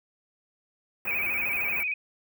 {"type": "band-stop noise", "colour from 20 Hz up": "white", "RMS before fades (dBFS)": -35, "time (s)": [1.05, 1.83], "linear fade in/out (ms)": 2, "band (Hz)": [2700, 14000], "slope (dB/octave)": 96}
{"type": "tone with vibrato", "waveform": "sine", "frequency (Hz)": 2396, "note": "D7", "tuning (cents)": 34, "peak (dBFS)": -26, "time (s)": [1.07, 1.94], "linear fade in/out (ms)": 5, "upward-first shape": "square", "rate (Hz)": 13, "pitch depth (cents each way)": 71}
{"effects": []}